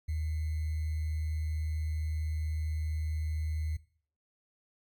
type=tone with sample-and-hold; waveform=sine; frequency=77.78 Hz; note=D#2; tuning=in tune; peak=-30 dBFS; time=0.08-3.77 s; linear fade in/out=10 ms; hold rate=2100 Hz; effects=noise-tail reverb RT60 0.5 s tail -19 dB re dry + AAC 64 kbps